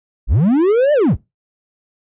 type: linear two-way sweep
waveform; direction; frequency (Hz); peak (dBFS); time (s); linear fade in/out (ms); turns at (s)
triangle; up then down; 30.22 to 612 to 30.22; -8; 0.27-1.17; 50; 0.93
effects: noise-tail reverb RT60 0.2 s tail -20 dB re dry + resampled to 8000 Hz